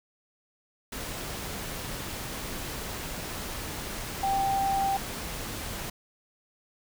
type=tone in noise; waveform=sine; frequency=784 Hz; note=G5; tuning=in tune; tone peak=-24 dBFS; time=4.23-4.97 s; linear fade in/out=5 ms; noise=pink; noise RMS=-36 dBFS; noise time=0.92-5.9 s; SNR=+9 dB; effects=none